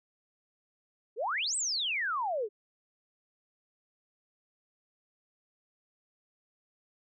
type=exponential two-way sweep; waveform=sine; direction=up then down; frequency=392 to 8450 to 392 Hz; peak=-29 dBFS; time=1.16-2.49 s; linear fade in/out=50 ms; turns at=1.56 s; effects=none